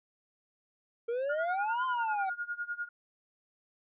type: exponential two-way sweep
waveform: triangle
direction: up then down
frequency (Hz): 455.9 to 1046.5 to 746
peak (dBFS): -28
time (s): 1.08-2.3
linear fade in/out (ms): 10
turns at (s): 1.85
type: tone with tremolo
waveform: sine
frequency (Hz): 1427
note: F6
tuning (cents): +37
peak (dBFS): -31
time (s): 1.29-2.89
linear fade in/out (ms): 10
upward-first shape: sine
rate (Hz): 10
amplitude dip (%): 90
effects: resampled to 8000 Hz